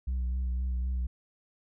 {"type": "tone with vibrato", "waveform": "sine", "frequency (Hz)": 62.7, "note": "B1", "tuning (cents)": 27, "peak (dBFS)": -25, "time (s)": [0.07, 1.07], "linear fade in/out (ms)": 10, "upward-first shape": "sine", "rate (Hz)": 3.9, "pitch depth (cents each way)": 33, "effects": ["tanh soft clip ceiling -27 dBFS"]}